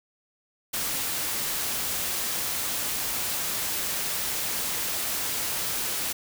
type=noise; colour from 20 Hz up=white; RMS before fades=-29 dBFS; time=0.73-6.13 s; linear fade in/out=10 ms; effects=none